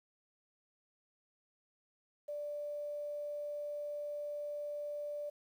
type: tone with quantisation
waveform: sine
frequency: 587.3 Hz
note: D5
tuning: in tune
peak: -38 dBFS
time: 2.28-5.3 s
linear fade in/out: 10 ms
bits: 11
effects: none